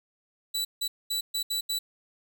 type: tone bursts at uneven times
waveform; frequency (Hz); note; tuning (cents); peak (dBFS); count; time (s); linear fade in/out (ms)
sawtooth; 3951; B7; 0; -24; 6; 0.54-0.65 / 0.81-0.88 / 1.1-1.21 / 1.34-1.43 / 1.5-1.61 / 1.69-1.79; 10
effects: none